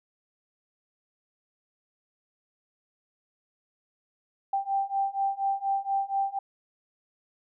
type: beating tone pair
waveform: sine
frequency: 784 / 788.2 Hz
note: G5 / G5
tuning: 0 / +9 cents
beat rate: 4.2 Hz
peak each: -29 / -28 dBFS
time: 4.53-6.39 s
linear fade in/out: 5 ms
effects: none